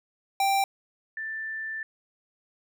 square / sine tone pair in turn, 785 / 1770.4 Hz, G5 / A6, +2 / +10 cents, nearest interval octave + major second, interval 1408 cents, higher second, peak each -22 / -31 dBFS, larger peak first, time 0.4-0.64 / 1.17-1.83 s, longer second, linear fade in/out 2 ms, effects none

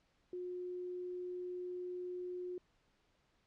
sine tone, 360 Hz, F#4, 47 cents flat, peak -40 dBFS, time 0.33-2.58 s, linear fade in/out 2 ms, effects pink hiss -75 dBFS RMS until 3.46 s + low-pass 5000 Hz 12 dB/octave

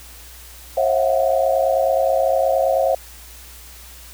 sine tone cluster, 539 / 653 / 722 / 752 Hz, C#5 / E5 / F#5 / F#5, -49 / -17 / -43 / +28 cents, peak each -18 / -19 / -22 / -27 dBFS, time 0.77-2.95 s, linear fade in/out 5 ms, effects added 60 Hz sine -42 dBFS peak until 4.13 s + white hiss -42 dBFS RMS until 4.13 s

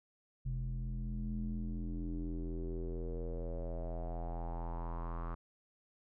square tone with low-pass filter sweep, 42.12 Hz, E1, 38 cents sharp, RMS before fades -39 dBFS, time 0.45-5.35 s, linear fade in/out 10 ms, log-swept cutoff 140 to 1200 Hz, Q 4.9, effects none

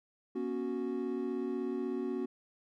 triangle chord, B suspended second, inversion none, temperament equal with one note detuned, 240.9 / 277.2 / 370 Hz, B3 / C#4 / F#4, -43 / 0 / 0 cents, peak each -36 / -36 / -34 dBFS, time 0.35-2.26 s, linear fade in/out 10 ms, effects none

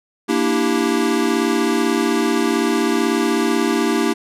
square chord, E half-diminished seventh, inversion second, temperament equal, 233.1 / 293.7 / 329.6 / 392 Hz, Bb3 / D4 / E4 / G4, 0 / 0 / 0 / 0 cents, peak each -22 dBFS, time 0.28-4.14 s, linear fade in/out 20 ms, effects low-pass 11000 Hz 12 dB/octave

